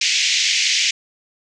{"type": "band-pass noise", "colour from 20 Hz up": "pink", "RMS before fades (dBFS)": -18, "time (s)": [0.01, 0.91], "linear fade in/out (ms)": 5, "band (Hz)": [2100, 6800], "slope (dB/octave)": 48, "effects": []}